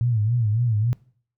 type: tone with vibrato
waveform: sine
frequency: 113.2 Hz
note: A2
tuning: 50 cents sharp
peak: -18 dBFS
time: 0.01-0.93 s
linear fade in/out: 0 ms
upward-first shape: sine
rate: 3.6 Hz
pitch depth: 140 cents each way
effects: noise-tail reverb RT60 0.5 s tail -21 dB re dry